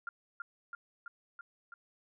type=tone with echo; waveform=sine; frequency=1396.9 Hz; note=F6; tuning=in tune; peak=-36 dBFS; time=0.07-0.09 s; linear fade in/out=2 ms; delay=330 ms; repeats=5; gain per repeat=-2 dB; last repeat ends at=1.74 s; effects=none